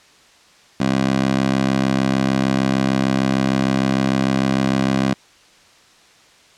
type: tone with high-pass filter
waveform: 15% pulse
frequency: 66.6 Hz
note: C2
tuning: 31 cents sharp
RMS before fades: -18 dBFS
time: 0.8-5.14 s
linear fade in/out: 5 ms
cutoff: 200 Hz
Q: 1.3
effects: white hiss -50 dBFS RMS until 6.57 s + low-pass 6000 Hz 12 dB/octave